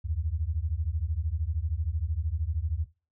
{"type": "beating tone pair", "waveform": "sine", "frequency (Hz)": [73.42, 86.42], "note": ["D2", "F2"], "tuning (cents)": [0, -18], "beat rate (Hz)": 13, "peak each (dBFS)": [-30, -30], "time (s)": [0.04, 2.86], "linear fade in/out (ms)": 20, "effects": ["noise-tail reverb RT60 0.3 s tail -17 dB re dry"]}